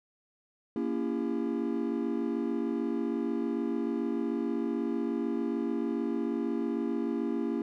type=chord; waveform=triangle; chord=A# diminished seventh; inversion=none; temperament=just; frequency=233.1 / 279.7 / 335.6 / 402.8 Hz; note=A#3 / C#4 / E4 / G4; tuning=0 / +16 / +31 / +47 cents; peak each=-31 / -32 / -32 / -35 dBFS; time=0.76-7.62 s; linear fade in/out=2 ms; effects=none